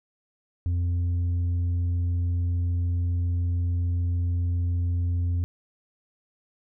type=tone with tanh clipping; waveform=triangle; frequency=87.31 Hz; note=F2; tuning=in tune; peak=-23 dBFS; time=0.66-5.44 s; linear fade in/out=0 ms; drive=8 dB; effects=none